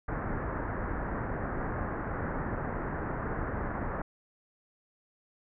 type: low-pass noise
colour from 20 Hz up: pink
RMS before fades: -34 dBFS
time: 0.08-4.02 s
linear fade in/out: 5 ms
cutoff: 1800 Hz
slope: 48 dB/octave
effects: none